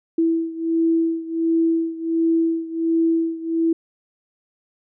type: beating tone pair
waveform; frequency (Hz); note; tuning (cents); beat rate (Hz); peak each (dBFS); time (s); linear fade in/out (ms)
sine; 328.5 / 329.9; E4 / E4; -6 / +1; 1.4; -19 / -22; 0.18-3.73; 5
effects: none